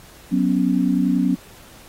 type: chord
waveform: sine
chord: F# suspended fourth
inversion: none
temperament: equal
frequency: 185 / 246.9 / 277.2 Hz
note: F#3 / B3 / C#4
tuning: 0 / 0 / 0 cents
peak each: -20 dBFS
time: 0.31-1.36 s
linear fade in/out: 20 ms
effects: pink hiss -46 dBFS RMS until 1.88 s + AAC 48 kbps